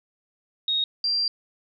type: tone pair in turn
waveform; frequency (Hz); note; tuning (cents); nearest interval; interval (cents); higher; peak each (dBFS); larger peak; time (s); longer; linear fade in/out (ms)
sine; 3750 / 4725; A#7 / D8; +10 / +10; major third; 400; second; -21; neither; 0.68-0.84 / 1.04-1.28; second; 2
effects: none